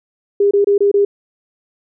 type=tone bursts; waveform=sine; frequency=403.7 Hz; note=G#4; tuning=49 cents flat; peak=-9 dBFS; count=5; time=0.4-1.05 s; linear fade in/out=5 ms; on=110 ms; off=25 ms; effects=none